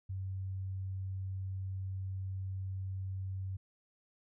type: tone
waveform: sine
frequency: 95.2 Hz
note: F#2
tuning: 50 cents sharp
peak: -36 dBFS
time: 0.09-3.57 s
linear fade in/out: 10 ms
effects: none